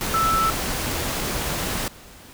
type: tone in noise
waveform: sine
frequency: 1318.5 Hz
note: E6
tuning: in tune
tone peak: -18 dBFS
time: 0.14-0.5 s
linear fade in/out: 0 ms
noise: pink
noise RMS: -26 dBFS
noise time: 0.01-1.88 s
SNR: +5 dB
effects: pink hiss -45 dBFS RMS until 2.33 s